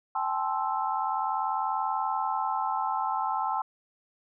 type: chord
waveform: sine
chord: A minor seventh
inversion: third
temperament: equal with one note detuned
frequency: 784 / 864.4 / 1046.5 / 1318.5 Hz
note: G5 / A5 / C6 / E6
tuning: 0 / -31 / 0 / 0 cents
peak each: -32 / -30 / -32 / -34 dBFS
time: 0.15-3.62 s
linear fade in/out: 5 ms
effects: none